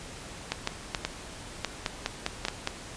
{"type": "clicks", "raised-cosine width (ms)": 0.2, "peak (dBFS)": -10, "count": 11, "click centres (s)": [0.52, 0.674, 0.948, 1.05, 1.647, 1.862, 2.061, 2.264, 2.451, 2.484, 2.674], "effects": ["pink hiss -43 dBFS RMS until 2.96 s", "resampled to 22050 Hz"]}